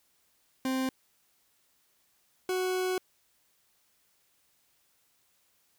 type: tone pair in turn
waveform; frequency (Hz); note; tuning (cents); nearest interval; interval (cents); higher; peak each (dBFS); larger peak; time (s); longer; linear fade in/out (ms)
40% pulse; 261.6 / 369.8; C4 / F#4; 0 / -1; tritone; 599; second; -27; neither; 0.65-0.89 / 2.49-2.98; second; 2
effects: white hiss -70 dBFS RMS until 5.78 s